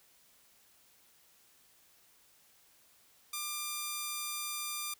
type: tone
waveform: 5% pulse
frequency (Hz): 1194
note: D6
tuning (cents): +28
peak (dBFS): -24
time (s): 3.33-4.94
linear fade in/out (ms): 5
effects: white hiss -65 dBFS RMS until 4.99 s